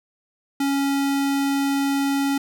square tone, 277.7 Hz, C#4, 3 cents sharp, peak -20 dBFS, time 0.6-2.38 s, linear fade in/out 5 ms, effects none

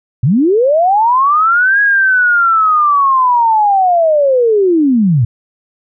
sine linear two-way sweep, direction up then down, 106.7 to 1661.2 to 106.7 Hz, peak -7 dBFS, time 0.23-5.25 s, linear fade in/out 5 ms, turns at 1.81 s, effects none

